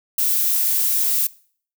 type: noise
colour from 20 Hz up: violet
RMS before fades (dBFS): -19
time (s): 0.18-1.27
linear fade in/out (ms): 5
effects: noise-tail reverb RT60 0.5 s tail -21 dB re dry